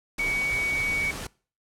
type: tone in noise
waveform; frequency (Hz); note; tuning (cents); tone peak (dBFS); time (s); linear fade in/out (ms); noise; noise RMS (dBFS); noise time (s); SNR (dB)
sine; 2248; C#7; +24; -24; 0.19-1.11; 5; pink; -35; 0.18-1.27; +8
effects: noise-tail reverb RT60 0.4 s tail -23 dB re dry + low-pass 11000 Hz 12 dB/octave